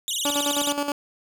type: tone with vibrato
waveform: 20% pulse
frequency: 3322 Hz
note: G#7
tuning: in tune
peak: -19 dBFS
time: 0.08-0.72 s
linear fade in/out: 0 ms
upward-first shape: sine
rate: 19 Hz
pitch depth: 260 cents each way
type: tone with tremolo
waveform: 15% pulse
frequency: 287.7 Hz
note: D4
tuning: 36 cents flat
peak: -16 dBFS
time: 0.25-0.92 s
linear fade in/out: 2 ms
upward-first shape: square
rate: 9.5 Hz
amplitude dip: 60%
effects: none